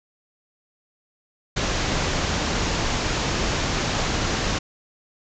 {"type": "low-pass noise", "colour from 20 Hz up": "pink", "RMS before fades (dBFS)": -24, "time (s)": [1.56, 4.59], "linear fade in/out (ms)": 10, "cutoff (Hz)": 7200, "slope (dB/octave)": 96, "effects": []}